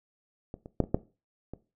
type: clicks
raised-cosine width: 2 ms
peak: -25 / -29 / -9 / -24 / -10 / -25 dBFS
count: 6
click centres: 0.541 / 0.659 / 0.803 / 0.839 / 0.945 / 1.536 s
effects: noise-tail reverb RT60 0.3 s tail -17 dB re dry